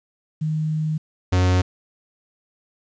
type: tone pair in turn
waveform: sine / 45% pulse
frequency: 155.56 / 91.26 Hz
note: D#3 / F#2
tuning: 0 / -23 cents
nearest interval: major sixth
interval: 923 cents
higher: first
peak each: -20 / -15 dBFS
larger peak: second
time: 0.41-0.98 / 1.32-1.62 s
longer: first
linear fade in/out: 10 ms
effects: resampled to 16000 Hz + 9-bit